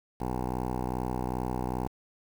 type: tone with low-pass filter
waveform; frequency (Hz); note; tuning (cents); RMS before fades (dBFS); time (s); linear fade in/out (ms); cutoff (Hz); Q
10% pulse; 62.5; B1; +21; -32; 0.2-1.88; 10; 790; 3.3
effects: 8-bit